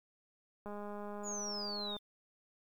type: click train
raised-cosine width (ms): 1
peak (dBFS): -32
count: 270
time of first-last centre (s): 0.66-1.966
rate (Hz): 206
type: exponential sweep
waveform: sine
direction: down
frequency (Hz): 7040 to 3520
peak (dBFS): -39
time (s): 1.23-1.99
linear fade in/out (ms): 50
effects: 11-bit